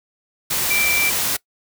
sine tone in noise, 2343 Hz, D7, 5 cents flat, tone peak -18 dBFS, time 0.7-1.1 s, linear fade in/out 10 ms, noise white, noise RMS -21 dBFS, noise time 0.5-1.37 s, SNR 0 dB, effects noise-tail reverb RT60 0.1 s tail -22 dB re dry

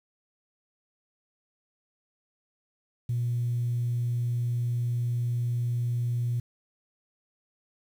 sine tone, 120 Hz, B2, 49 cents flat, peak -24 dBFS, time 3.09-6.4 s, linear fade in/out 5 ms, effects tanh soft clip ceiling -21 dBFS + 9-bit

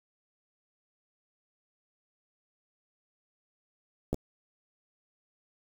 clicks, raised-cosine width 2 ms, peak -15 / -22 dBFS, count 2, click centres 4.13 / 4.144 s, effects 7-bit

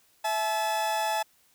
40% pulse tone pair together, 660 / 860.5 Hz, E5 / A5, +2 / -39 cents, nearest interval perfect fourth, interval 459 cents, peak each -31 / -26 dBFS, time 0.24-1.23 s, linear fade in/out 10 ms, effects white hiss -64 dBFS RMS until 1.54 s

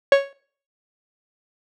45% pulse tone with exponential decay, 554.4 Hz, C#5, in tune, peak -7 dBFS, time 0.12-0.33 s, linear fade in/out 2 ms, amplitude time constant 44 ms, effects noise-tail reverb RT60 0.5 s tail -22 dB re dry + low-pass 3000 Hz 12 dB/octave

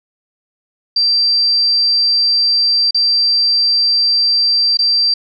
sine tone with dropouts, 4700 Hz, D8, 1 cent sharp, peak -10 dBFS, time 0.96-5.14 s, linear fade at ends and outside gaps 5 ms, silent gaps 2.909-2.945 / 4.772-4.789 s, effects none

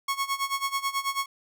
sawtooth tone with tremolo, 1100 Hz, C#6, 14 cents flat, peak -20 dBFS, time 0.08-1.26 s, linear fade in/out 5 ms, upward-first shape sine, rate 9.2 Hz, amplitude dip 85%, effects none

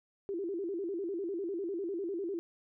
sine tone with vibrato, 366.3 Hz, F#4, 17 cents flat, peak -33 dBFS, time 0.29-2.39 s, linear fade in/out 0 ms, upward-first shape square, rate 10 Hz, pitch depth 140 cents each way, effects none

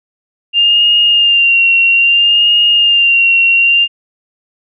sine tone with vibrato, 2794 Hz, F7, in tune, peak -6 dBFS, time 0.53-3.88 s, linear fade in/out 50 ms, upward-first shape sine, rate 0.61 Hz, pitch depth 35 cents each way, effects none

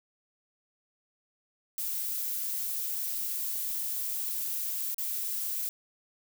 violet noise with dropouts, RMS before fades -33 dBFS, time 1.78-5.69 s, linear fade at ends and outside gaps 1 ms, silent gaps 4.945-4.982 s, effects none

